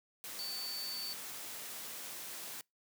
sine tone in noise, 4500 Hz, C#8, 25 cents sharp, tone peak -39 dBFS, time 0.39-1.13 s, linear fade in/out 0 ms, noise white, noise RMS -45 dBFS, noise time 0.24-2.61 s, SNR +3 dB, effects noise-tail reverb RT60 0.2 s tail -26 dB re dry + high-pass 150 Hz 12 dB/octave

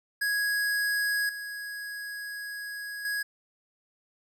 square tone with level steps, 1661.2 Hz, G#6, in tune, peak -26 / -36 / -29 dBFS, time 0.21-3.23 s, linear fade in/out 10 ms, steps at 1.29 / 3.05 s, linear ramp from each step 2 ms, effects none

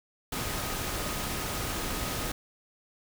sine tone in noise, 1253 Hz, D#6, 12 cents sharp, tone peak -44 dBFS, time 0.32-2.32 s, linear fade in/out 5 ms, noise pink, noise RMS -33 dBFS, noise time 0.32-2.32 s, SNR -14 dB, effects none

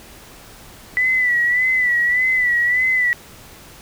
sine tone with vibrato, 1975.5 Hz, B6, in tune, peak -14 dBFS, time 0.97-3.13 s, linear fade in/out 0 ms, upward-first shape sine, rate 1.7 Hz, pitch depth 60 cents each way, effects pink hiss -42 dBFS RMS until 3.81 s

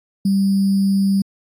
sine tone with sample-and-hold, 196 Hz, G3, in tune, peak -13 dBFS, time 0.25-1.22 s, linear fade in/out 5 ms, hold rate 4900 Hz, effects AAC 64 kbps

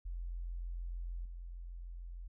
sine tone with level steps, 43.27 Hz, F1, 15 cents flat, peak -38 / -43 dBFS, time 0.05-2.28 s, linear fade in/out 10 ms, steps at 1.25 s, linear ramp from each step 5 ms, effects none

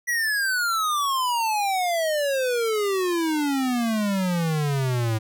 square exponential sweep, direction down, 1959 to 108.2 Hz, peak -22 dBFS, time 0.07-5.19 s, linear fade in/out 20 ms, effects none

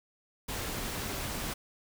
pink noise, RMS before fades -36 dBFS, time 0.48-1.54 s, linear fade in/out 10 ms, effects none

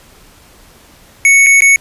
square tone with dropouts, 2217 Hz, C#7, in tune, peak -5 dBFS, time 1.25-1.76 s, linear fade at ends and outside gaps 1 ms, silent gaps 1.463-1.467 / 1.606-1.62 s, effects pink hiss -43 dBFS RMS until 1.8 s + resampled to 32000 Hz

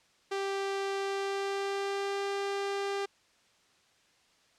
sawtooth tone with pitch glide, 392.8 to 397.8 Hz, G4 to G4, +4 to +25 cents, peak -27 dBFS, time 0.31-3.06 s, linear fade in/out 10 ms, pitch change +21 cents, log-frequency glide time 0.99-2.23 s, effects white hiss -66 dBFS RMS until 4.58 s + low-pass 6000 Hz 12 dB/octave

